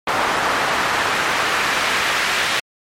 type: noise with band-pass filter sweep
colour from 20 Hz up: pink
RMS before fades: -19 dBFS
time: 0.07-2.6 s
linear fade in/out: 5 ms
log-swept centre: 1100 to 2100 Hz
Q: 1
effects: MP3 64 kbps